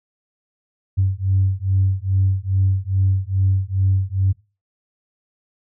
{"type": "beating tone pair", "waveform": "sine", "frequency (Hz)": [94.6, 97], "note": ["F#2", "G2"], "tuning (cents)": [39, -18], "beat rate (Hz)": 2.4, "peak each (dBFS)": -18, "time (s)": [0.97, 4.33], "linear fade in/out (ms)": 20, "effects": ["noise-tail reverb RT60 0.3 s tail -21 dB re dry", "tanh soft clip ceiling -8 dBFS"]}